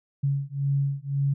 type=beating tone pair; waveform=sine; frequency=138.59 / 140.49 Hz; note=C#3 / C#3; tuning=0 / +24 cents; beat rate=1.9 Hz; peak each=-26 dBFS; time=0.23-1.34 s; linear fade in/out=10 ms; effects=none